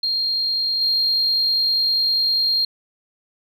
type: tone with level steps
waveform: sine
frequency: 4215 Hz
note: C8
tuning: 12 cents sharp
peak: -18 / -15 dBFS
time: 0.03-2.65 s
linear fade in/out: 5 ms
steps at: 0.81 s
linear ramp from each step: 5 ms
effects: tanh soft clip ceiling -12 dBFS